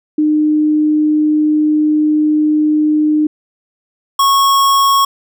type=tone pair in turn; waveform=sine / square; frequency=304.3 / 1099.9 Hz; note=D#4 / C#6; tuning=-38 / -14 cents; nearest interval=octave + minor seventh; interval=2224 cents; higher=second; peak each=-9 dBFS; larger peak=neither; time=0.18-3.27 / 4.19-5.05 s; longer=first; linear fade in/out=5 ms; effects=none